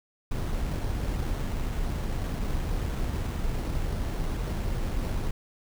brown noise with sample-and-hold, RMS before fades -29 dBFS, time 0.31-5.31 s, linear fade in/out 5 ms, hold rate 4900 Hz, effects none

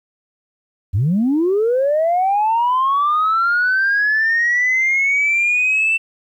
sine linear sweep, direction up, 82.41 to 2677 Hz, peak -12 dBFS, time 0.93-5.98 s, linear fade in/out 20 ms, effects tanh soft clip ceiling -10 dBFS + 9-bit

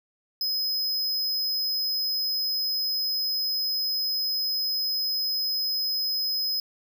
square tone, 5070 Hz, D#8, 32 cents sharp, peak -25 dBFS, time 0.41-6.6 s, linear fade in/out 2 ms, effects none

